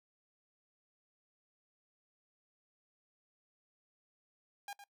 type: tone with echo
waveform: sawtooth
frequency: 808 Hz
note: G#5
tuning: 48 cents flat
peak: -38 dBFS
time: 4.68-4.73 s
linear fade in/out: 2 ms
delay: 110 ms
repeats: 1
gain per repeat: -10 dB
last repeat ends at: 4.84 s
effects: noise-tail reverb RT60 0.1 s tail -22 dB re dry